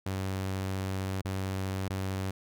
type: tone with dropouts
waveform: sawtooth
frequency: 95.5 Hz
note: G2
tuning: 45 cents flat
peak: -27 dBFS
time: 0.06-2.31 s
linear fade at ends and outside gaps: 5 ms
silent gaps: 1.216-1.249 / 1.883-1.9 s
effects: none